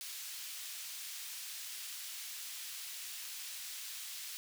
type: high-pass noise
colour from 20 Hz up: pink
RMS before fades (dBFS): -45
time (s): 0.01-4.37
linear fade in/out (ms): 0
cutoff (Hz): 3100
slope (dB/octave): 12
effects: none